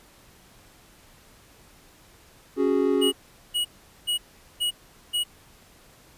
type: chord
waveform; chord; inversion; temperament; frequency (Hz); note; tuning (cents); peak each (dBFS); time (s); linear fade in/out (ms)
triangle; C# suspended fourth; none; equal; 277.2 / 370 / 415.3; C#4 / F#4 / G#4; 0 / 0 / 0; -22; 2.56-3.13; 50
type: tone bursts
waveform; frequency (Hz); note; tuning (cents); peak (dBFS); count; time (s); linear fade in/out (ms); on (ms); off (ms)
square; 2908; F#7; -31; -23; 5; 3.01-5.24; 20; 110; 420
effects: pink hiss -54 dBFS RMS until 6.17 s + resampled to 32000 Hz